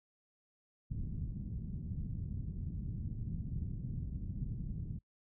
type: low-pass noise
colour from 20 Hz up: white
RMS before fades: -40 dBFS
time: 0.9-4.99 s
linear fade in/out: 20 ms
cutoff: 170 Hz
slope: 24 dB/octave
effects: noise-tail reverb RT60 0.1 s tail -23 dB re dry